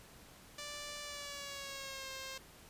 5% pulse tone with pitch glide, 586 to 531.2 Hz, D5 to C5, -4 to +26 cents, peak -32 dBFS, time 0.58-2.38 s, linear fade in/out 5 ms, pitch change -170 cents, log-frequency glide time 1.03-2.1 s, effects pink hiss -58 dBFS RMS until 2.69 s + resampled to 32000 Hz

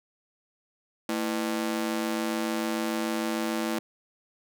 sawtooth ring-modulated tone, 277.2 Hz, C#4, in tune, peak -20 dBFS, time 1.09-3.79 s, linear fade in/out 2 ms, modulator 53.4 Hz, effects none

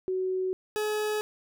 sine / 40% pulse tone pair in turn, 373.3 / 424.8 Hz, F#4 / G#4, +15 / +39 cents, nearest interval major second, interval 224 cents, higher second, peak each -26 dBFS, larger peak neither, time 0.08-0.53 / 0.76-1.21 s, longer neither, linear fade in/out 0 ms, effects none

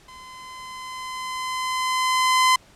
sawtooth tone with level ramp, 1026 Hz, C6, 34 cents flat, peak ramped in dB -38 to -10 dBFS, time 0.08-2.56 s, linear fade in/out 5 ms, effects pink hiss -53 dBFS RMS until 2.75 s + low-pass 9000 Hz 12 dB/octave

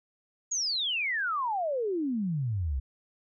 sine exponential sweep, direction down, 6860 to 61.74 Hz, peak -27 dBFS, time 0.51-2.8 s, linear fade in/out 10 ms, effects none

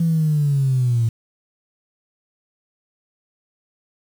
sine linear sweep, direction down, 168.4 to 112.2 Hz, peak -14 dBFS, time 0-1.09 s, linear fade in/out 5 ms, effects tanh soft clip ceiling -10 dBFS + 7-bit

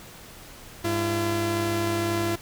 sawtooth tone pair together, 102.07 / 339.1 Hz, G#2 / E4, -30 / +49 cents, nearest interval octave + major sixth, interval 2079 cents, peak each -25 / -21 dBFS, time 0.84-2.36 s, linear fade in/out 10 ms, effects pink hiss -45 dBFS RMS until 2.41 s

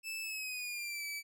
sawtooth tone with pitch glide, 2630 to 2303 Hz, E7 to D7, -5 to -34 cents, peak -35 dBFS, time 0.03-1.23 s, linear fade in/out 50 ms, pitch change -229 cents, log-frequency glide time 0.22-1.05 s, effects none

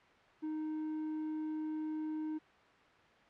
triangle tone, 310.4 Hz, D#4, 4 cents flat, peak -34 dBFS, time 0.42-2.39 s, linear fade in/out 20 ms, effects white hiss -62 dBFS RMS until 3.29 s + low-pass 2000 Hz 12 dB/octave

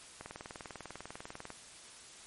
click train, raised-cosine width 0.5 ms, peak -28 dBFS, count 27, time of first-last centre 0.21-1.504 s, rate 20.1 Hz, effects white hiss -53 dBFS RMS until 2.26 s + MP3 48 kbps

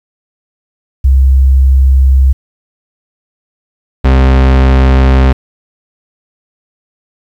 sine / 40% pulse tone pair in turn, 66.4 / 65.68 Hz, C2 / C2, +26 / +7 cents, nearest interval unison, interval 19 cents, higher first, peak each -3 dBFS, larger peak neither, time 1.04-2.33 / 4.04-5.33 s, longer neither, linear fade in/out 10 ms, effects low-pass 3000 Hz 12 dB/octave + 7-bit

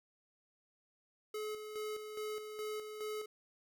square tone with tremolo, 427.1 Hz, G#4, 48 cents sharp, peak -39 dBFS, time 1.34-3.26 s, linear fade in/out 5 ms, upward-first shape square, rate 2.4 Hz, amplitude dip 50%, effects none

